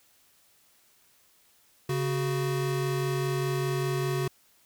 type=tone pair together; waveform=square; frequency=138.6 / 370.8 Hz; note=C#3 / F#4; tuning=0 / +4 cents; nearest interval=octave + perfect fourth; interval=1704 cents; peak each=-29 / -31 dBFS; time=1.89-4.28 s; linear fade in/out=5 ms; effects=white hiss -63 dBFS RMS until 4.65 s